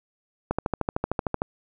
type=click train; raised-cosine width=1 ms; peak=-10 dBFS; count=13; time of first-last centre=0.51-1.419 s; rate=13.2 Hz; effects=none